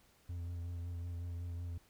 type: tone with vibrato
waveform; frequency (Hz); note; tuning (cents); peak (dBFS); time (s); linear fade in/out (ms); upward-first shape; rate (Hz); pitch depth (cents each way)
triangle; 86.4; F2; -18; -37; 0.29-1.78; 5; sine; 5.4; 25
effects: pink hiss -68 dBFS RMS until 1.89 s